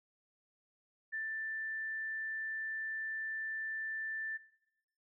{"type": "tone", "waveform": "sine", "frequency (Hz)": 1770, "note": "A6", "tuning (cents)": 10, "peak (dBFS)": -36, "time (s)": [1.12, 4.38], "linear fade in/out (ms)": 20, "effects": ["noise-tail reverb RT60 0.9 s tail -19 dB re dry"]}